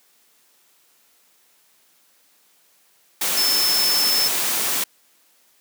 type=tone in noise; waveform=sine; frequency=5274 Hz; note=E8; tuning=in tune; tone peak=-18 dBFS; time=3.37-4.28 s; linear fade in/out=5 ms; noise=white; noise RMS=-22 dBFS; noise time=3.21-4.84 s; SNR=+1 dB; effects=white hiss -59 dBFS RMS until 5.6 s + high-pass 200 Hz 12 dB/octave